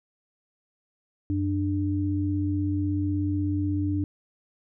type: tone pair together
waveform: sine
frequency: 93.4 / 296.5 Hz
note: F#2 / D4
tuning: +17 / +17 cents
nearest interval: octave + minor sixth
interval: 2000 cents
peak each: -26 dBFS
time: 1.3-4.04 s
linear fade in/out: 0 ms
effects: none